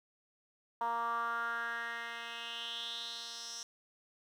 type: tone with band-pass filter sweep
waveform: 10% pulse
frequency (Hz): 233.1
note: A#3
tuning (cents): 0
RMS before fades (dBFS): -39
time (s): 0.81-3.63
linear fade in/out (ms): 2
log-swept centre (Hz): 940 to 5700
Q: 4.6
effects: 11-bit